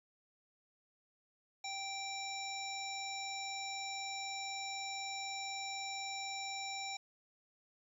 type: harmonic tone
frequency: 782 Hz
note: G5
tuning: 4 cents flat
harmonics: 1 / 3 / 5 / 7 / 9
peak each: -44 / -45 / -46 / -48 / -49 dBFS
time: 1.64-6.97 s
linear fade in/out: 5 ms
effects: 12-bit